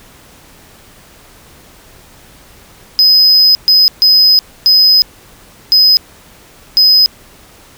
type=tone bursts at uneven times; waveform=triangle; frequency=5040 Hz; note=D#8; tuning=21 cents sharp; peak=-3 dBFS; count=6; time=2.99-3.55 / 3.68-3.88 / 4.02-4.39 / 4.66-5.02 / 5.72-5.97 / 6.77-7.06 s; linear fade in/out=0 ms; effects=pink hiss -41 dBFS RMS until 7.77 s